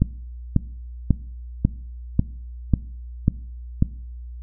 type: click train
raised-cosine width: 5 ms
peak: -3 dBFS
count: 8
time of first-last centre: 0.02-3.824 s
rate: 1.84 Hz
effects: noise-tail reverb RT60 0.6 s tail -21 dB re dry + added 60 Hz sine -33 dBFS peak until 4.42 s